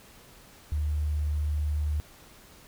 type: tone with sample-and-hold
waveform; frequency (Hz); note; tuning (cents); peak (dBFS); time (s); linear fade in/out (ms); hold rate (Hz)
sine; 74.9; D2; +35; -25; 0.72-2; 0; 11025
effects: pink hiss -53 dBFS RMS until 2.67 s